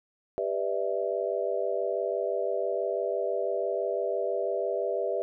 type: chord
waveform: sine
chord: E minor seventh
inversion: first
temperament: just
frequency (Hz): 395.6 / 494.4 / 593.3 / 659.3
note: G4 / B4 / D5 / E5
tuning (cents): +16 / +2 / +18 / 0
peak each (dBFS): -32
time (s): 0.38-5.22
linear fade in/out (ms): 0
effects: none